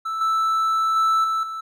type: tone with level steps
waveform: triangle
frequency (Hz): 1318.5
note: E6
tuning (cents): 0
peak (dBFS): -22 / -16 / -14 / -18 / -26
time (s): 0.05-1.61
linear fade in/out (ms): 10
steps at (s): 0.21 / 0.96 / 1.24 / 1.43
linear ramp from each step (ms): 2
effects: none